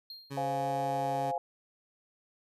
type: tone with exponential decay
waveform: triangle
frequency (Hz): 4214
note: C8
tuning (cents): +12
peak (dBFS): -39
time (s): 0.1-0.52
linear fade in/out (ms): 2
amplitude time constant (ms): 91
type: tone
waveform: 20% pulse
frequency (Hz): 138.59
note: C#3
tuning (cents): 0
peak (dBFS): -32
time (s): 0.3-1.32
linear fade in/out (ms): 20
type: chord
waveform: sine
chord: F minor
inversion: second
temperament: equal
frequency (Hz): 523.3 / 698.5 / 830.6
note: C5 / F5 / Ab5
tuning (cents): 0 / 0 / 0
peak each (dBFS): -36 / -33 / -34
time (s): 0.37-1.38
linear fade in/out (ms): 2
effects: resampled to 32000 Hz